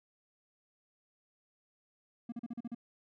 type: tone bursts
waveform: triangle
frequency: 235.3 Hz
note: A#3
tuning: 16 cents sharp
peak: -35 dBFS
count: 7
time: 2.29-2.748 s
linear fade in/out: 5 ms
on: 32 ms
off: 39 ms
effects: none